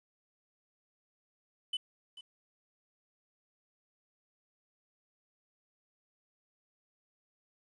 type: tone with echo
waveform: triangle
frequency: 3005 Hz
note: F#7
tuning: 26 cents sharp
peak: -30 dBFS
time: 1.73-1.77 s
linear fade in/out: 5 ms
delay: 440 ms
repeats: 1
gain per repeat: -15 dB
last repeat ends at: 2.21 s
effects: resampled to 22050 Hz + 11-bit